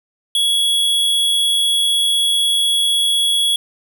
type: tone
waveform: square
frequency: 3351 Hz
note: G#7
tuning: 15 cents sharp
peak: -14 dBFS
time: 0.35-3.56 s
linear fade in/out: 2 ms
effects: none